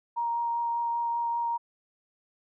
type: tone with vibrato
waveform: sine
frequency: 938 Hz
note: A#5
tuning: 11 cents sharp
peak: -26 dBFS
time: 0.16-1.58 s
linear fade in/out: 20 ms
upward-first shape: triangle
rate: 5.1 Hz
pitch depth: 10 cents each way
effects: none